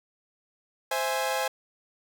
sawtooth chord, C augmented, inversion none, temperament equal, 523.3 / 659.3 / 830.6 Hz, C5 / E5 / G#5, 0 / 0 / 0 cents, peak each -26 / -29 / -26 dBFS, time 0.91-1.48 s, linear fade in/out 5 ms, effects none

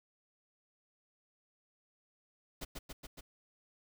pink noise with echo, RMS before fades -41 dBFS, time 2.61-2.65 s, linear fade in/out 10 ms, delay 140 ms, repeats 4, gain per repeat -2 dB, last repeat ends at 3.21 s, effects none

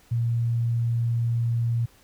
sine tone, 117.2 Hz, A#2, 10 cents sharp, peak -21 dBFS, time 0.11-1.86 s, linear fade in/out 10 ms, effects pink hiss -57 dBFS RMS until 2.03 s

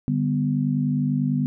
sine chord, G major, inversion second, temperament equal, 146.83 / 196 / 246.9 Hz, D3 / G3 / B3, 0 / 0 / 0 cents, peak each -23 / -27 / -23 dBFS, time 0.08-1.46 s, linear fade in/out 0 ms, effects none

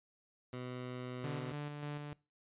15% pulse tone, 125.5 Hz, B2, 28 cents sharp, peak -35 dBFS, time 0.53-1.52 s, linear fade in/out 2 ms
sawtooth tone with tremolo, 146.83 Hz, D3, in tune, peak -35 dBFS, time 1.24-2.13 s, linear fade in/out 2 ms, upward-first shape square, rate 3.4 Hz, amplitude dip 35%
effects noise-tail reverb RT60 0.3 s tail -23 dB re dry + resampled to 8000 Hz

